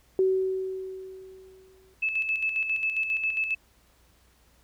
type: tone with exponential decay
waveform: sine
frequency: 378.1 Hz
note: F#4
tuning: 38 cents sharp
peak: -18 dBFS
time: 0.19-1.94 s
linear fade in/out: 1 ms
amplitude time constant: 380 ms
type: tone with tremolo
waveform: sine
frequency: 2613 Hz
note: E7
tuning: 16 cents flat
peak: -23 dBFS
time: 2.02-3.55 s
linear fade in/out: 10 ms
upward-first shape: square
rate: 7.4 Hz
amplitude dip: 50%
effects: added 60 Hz sine -63 dBFS peak until 4.63 s + pink hiss -63 dBFS RMS until 4.63 s